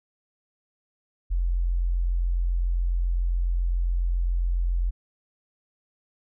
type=tone; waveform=sine; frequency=43.65 Hz; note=F1; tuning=in tune; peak=-21 dBFS; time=1.3-4.91 s; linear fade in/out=20 ms; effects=none